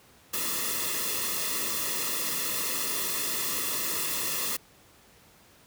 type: noise with comb filter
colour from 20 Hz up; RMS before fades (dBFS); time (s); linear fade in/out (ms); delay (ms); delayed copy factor
white; -30; 0.33-4.57; 10; 1.3; -0.85
effects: pink hiss -57 dBFS RMS until 5.66 s + high-pass 60 Hz 12 dB/octave